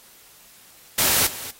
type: noise with echo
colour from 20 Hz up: white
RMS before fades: -19 dBFS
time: 0.98-1.27 s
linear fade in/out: 5 ms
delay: 240 ms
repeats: 1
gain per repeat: -15 dB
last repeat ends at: 1.51 s
effects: white hiss -50 dBFS RMS until 1.59 s + AAC 48 kbps